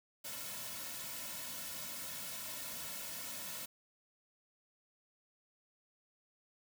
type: noise with comb filter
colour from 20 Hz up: white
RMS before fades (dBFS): -44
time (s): 0.24-3.66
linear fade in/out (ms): 10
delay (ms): 2.5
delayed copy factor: -0.8
effects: none